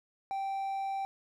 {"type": "tone", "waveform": "triangle", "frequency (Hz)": 781, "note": "G5", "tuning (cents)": -7, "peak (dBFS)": -30, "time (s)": [0.31, 1.05], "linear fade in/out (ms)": 0, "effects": []}